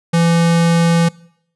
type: tone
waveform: square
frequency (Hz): 168.3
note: E3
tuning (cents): +36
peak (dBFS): -11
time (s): 0.13-1.09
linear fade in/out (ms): 10
effects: noise-tail reverb RT60 0.7 s tail -23 dB re dry + resampled to 24000 Hz